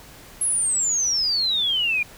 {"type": "exponential sweep", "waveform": "sine", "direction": "down", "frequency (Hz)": [11000, 2381], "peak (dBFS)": -19, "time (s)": [0.41, 2.03], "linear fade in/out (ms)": 5, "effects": ["pink hiss -45 dBFS RMS until 2.17 s"]}